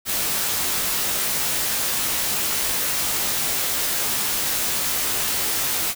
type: noise with comb filter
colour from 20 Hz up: white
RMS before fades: -23 dBFS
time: 0.05-5.95 s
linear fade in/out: 50 ms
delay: 17 ms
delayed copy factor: -0.6
effects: none